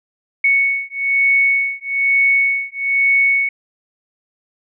sine beating tone pair, 2217 / 2218.1 Hz, C#7 / C#7, 0 / 0 cents, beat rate 1.1 Hz, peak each -16 dBFS, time 0.44-3.49 s, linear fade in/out 5 ms, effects none

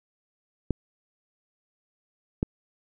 clicks, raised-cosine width 3 ms, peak -11 dBFS, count 2, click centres 0.707 / 2.429 s, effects none

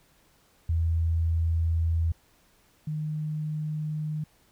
sine tone pair in turn, 82.41 / 153.29 Hz, E2 / D#3, 0 / -25 cents, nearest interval major seventh, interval 1075 cents, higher second, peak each -22 / -28 dBFS, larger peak first, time 0.69-2.12 / 2.87-4.24 s, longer first, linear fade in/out 5 ms, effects pink hiss -63 dBFS RMS until 4.51 s

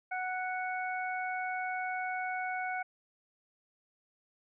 harmonic tone, 740 Hz, F#5, in tune, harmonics 1 / 2 / 3, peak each -35 / -38 / -40 dBFS, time 0.11-2.83 s, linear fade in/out 10 ms, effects none

